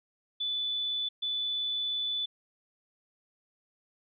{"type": "tone bursts at uneven times", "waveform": "sine", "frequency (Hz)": 3483, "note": "A7", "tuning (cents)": -18, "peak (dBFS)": -29, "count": 2, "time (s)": [[0.4, 1.09], [1.22, 2.26]], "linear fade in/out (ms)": 10, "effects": []}